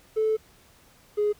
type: tone pair in turn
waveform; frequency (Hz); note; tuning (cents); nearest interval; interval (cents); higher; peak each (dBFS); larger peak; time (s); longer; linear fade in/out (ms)
triangle; 436.7 / 416.8; A4 / G#4; -13 / +6; minor second; 81; first; -17 / -17; neither; 0.16-0.37 / 1.17-1.33; first; 20
effects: tanh soft clip ceiling -18 dBFS + pink hiss -57 dBFS RMS until 1.39 s